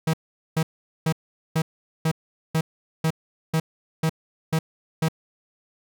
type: tone bursts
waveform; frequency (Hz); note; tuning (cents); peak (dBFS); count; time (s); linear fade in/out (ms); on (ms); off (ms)
45% pulse; 160; D#3; +49; -19; 11; 0.07-5.085; 5; 65; 430
effects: none